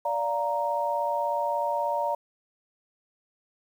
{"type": "chord", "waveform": "sine", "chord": "Bb major", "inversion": "first", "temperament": "just", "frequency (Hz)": [582.7, 699.2, 932.3], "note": ["D5", "F5", "Bb5"], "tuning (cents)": [-14, 2, 0], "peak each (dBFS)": [-29, -32, -27], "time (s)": [0.05, 2.15], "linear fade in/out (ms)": 5, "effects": ["9-bit"]}